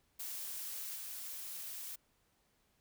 blue noise with level steps, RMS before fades -43 / -45 dBFS, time 0.19-1.96 s, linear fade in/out 10 ms, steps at 0.95 s, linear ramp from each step 10 ms, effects pink hiss -75 dBFS RMS until 2.8 s

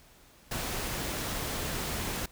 pink noise, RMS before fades -34 dBFS, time 0.51-2.26 s, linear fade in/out 5 ms, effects pink hiss -58 dBFS RMS until 2.31 s

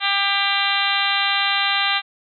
harmonic tone with a mistuned harmonic, 398.1 Hz, G4, 27 cents sharp, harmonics 2 / 3 / 4 / 5 / 6 / 7 / 8 / 9 / 10, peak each -26 / -26 / -26 / -26 / -26 / -26 / -26 / -26 / -26 dBFS, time 0-2.02 s, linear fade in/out 50 ms, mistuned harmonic 6, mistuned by -24 cents, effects none

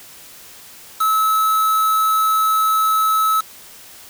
triangle tone with quantisation, 1300 Hz, E6, 24 cents flat, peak -12 dBFS, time 1-3.41 s, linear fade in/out 10 ms, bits 4, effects white hiss -41 dBFS RMS until 4.09 s

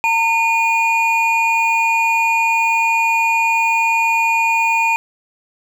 triangle tone pair together, 909.6 / 2443 Hz, A#5 / D#7, -43 / -32 cents, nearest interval octave + perfect fourth, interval 1711 cents, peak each -14 dBFS, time 0.04-4.96 s, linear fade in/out 0 ms, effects none

